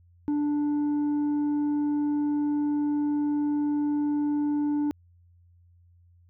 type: tone with tanh clipping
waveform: sine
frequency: 293.7 Hz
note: D4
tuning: in tune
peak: -24 dBFS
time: 0.28-4.91 s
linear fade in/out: 0 ms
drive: 4 dB
effects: added 87 Hz sine -55 dBFS peak until 6.29 s